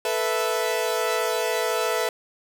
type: chord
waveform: sawtooth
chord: A suspended second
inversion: none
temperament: equal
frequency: 440 / 493.9 / 659.3 Hz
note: A4 / B4 / E5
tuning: 0 / 0 / 0 cents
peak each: -23 dBFS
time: 0.05-2.09 s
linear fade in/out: 2 ms
effects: none